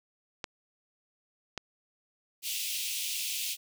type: clicks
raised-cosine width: 0.2 ms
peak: -17 dBFS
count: 2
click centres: 0.442 / 1.577 s
type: high-pass noise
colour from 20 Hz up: pink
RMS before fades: -34 dBFS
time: 2.42-3.57 s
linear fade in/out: 50 ms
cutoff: 2500 Hz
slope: 48 dB/octave
effects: none